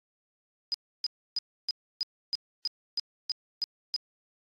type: tone bursts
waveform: sine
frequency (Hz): 4978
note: D#8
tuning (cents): 0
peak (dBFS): -26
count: 11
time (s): 0.72-3.962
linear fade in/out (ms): 0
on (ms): 22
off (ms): 300
effects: AAC 32 kbps